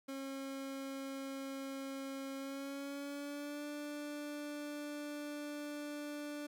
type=tone with pitch glide; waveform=30% pulse; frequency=271.1 to 293.9 Hz; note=C#4 to D4; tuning=-38 to +1 cents; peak=-39 dBFS; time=0.08-6.47 s; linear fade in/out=10 ms; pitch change=+139 cents; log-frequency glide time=2.37-3.65 s; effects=none